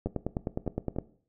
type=two click trains; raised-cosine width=2 ms; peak=-16 / -23 dBFS; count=10 / 4; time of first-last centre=0.06-0.986 / 0.07-0.963 s; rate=9.72 / 3.36 Hz; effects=noise-tail reverb RT60 0.5 s tail -17 dB re dry